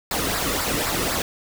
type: noise with flanger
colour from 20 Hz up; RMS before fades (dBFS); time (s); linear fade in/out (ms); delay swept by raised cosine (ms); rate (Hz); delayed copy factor
pink; -24; 0.11-1.22; 2; 0.31 to 1.31; 3.9; -0.55
effects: none